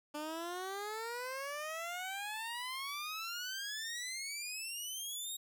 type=exponential sweep; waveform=15% pulse; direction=up; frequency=293.7 to 3795 Hz; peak=-33 dBFS; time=0.14-5.37 s; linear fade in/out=10 ms; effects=none